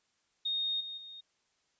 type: tone with level steps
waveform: sine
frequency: 3703 Hz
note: A#7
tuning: 12 cents flat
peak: -30 / -39 / -45 dBFS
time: 0.45-1.21 s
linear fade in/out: 10 ms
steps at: 0.8 / 0.97 s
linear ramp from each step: 10 ms
effects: white hiss -75 dBFS RMS until 1.79 s + resampled to 16000 Hz